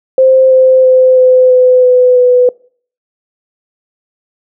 sine tone with pitch steps, 523.3 / 518.8 / 514.3 / 509.9 / 505.5 / 501.1 / 496.8 Hz, C5 / C5 / C5 / C5 / B4 / B4 / B4, 0 / -15 / -30 / -45 / +40 / +25 / +10 cents, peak -3 dBFS, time 0.18-2.49 s, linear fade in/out 2 ms, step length 330 ms, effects noise-tail reverb RT60 0.5 s tail -24 dB re dry

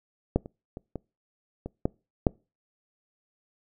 clicks, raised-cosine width 2 ms, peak -8 / -26 / -24 / -20 / -21 / -10 / -6 dBFS, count 7, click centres 0.36 / 0.459 / 0.771 / 0.957 / 1.66 / 1.855 / 2.268 s, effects noise-tail reverb RT60 0.3 s tail -26 dB re dry

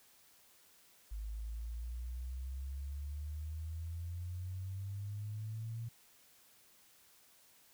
sine exponential sweep, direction up, 51.7 to 116.8 Hz, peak -39 dBFS, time 1.11-5.89 s, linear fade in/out 10 ms, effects white hiss -65 dBFS RMS until 7.73 s

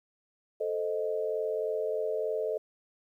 sine chord, A diminished, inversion none, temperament equal, 440 / 523.3 / 622.3 Hz, A4 / C5 / Eb5, 0 / 0 / 0 cents, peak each -31 / -36 / -33 dBFS, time 0.6-2.58 s, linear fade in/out 10 ms, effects 11-bit

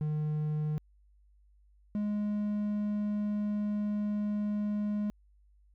triangle tone pair in turn, 152.1 / 208.2 Hz, D#3 / G#3, -39 / +5 cents, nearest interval perfect fourth, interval 544 cents, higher second, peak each -27 dBFS, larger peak neither, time 0.01-0.78 / 1.95-5.1 s, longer second, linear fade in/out 0 ms, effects added 50 Hz sine -60 dBFS peak until 5.74 s

